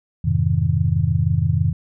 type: chord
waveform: sine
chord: F minor seventh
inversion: none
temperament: just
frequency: 87.31 / 104.77 / 130.96 / 157.15 Hz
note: F2 / Ab2 / C3 / Eb3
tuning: 0 / +16 / +2 / +18 cents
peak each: -21 dBFS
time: 0.24-1.73 s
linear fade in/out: 10 ms
effects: none